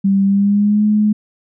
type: tone with pitch glide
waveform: sine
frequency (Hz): 196 to 211.3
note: G3 to G#3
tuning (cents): 0 to +30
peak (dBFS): -10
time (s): 0.04-1.13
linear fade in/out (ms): 10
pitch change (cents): +130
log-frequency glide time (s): 0.24-0.84
effects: none